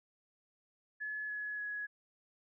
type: tone with pitch steps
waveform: sine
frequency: 1708 / 1693.3 / 1678.7 Hz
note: G#6 / G#6 / G#6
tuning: +48 / +33 / +18 cents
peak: -37 dBFS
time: 1-1.87 s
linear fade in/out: 20 ms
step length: 290 ms
effects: none